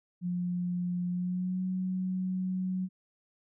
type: tone with pitch glide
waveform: sine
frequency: 177.6 to 185.46 Hz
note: F3 to F#3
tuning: +29 to +4 cents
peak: -29 dBFS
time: 0.21-2.89 s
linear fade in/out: 50 ms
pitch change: +75 cents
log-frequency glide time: 1.09-1.63 s
effects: none